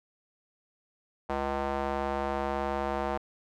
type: tone with band-pass filter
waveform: square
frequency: 69.3 Hz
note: C#2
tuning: in tune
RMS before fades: -31 dBFS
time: 1.29-3.18 s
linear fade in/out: 10 ms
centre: 790 Hz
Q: 1.5
effects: none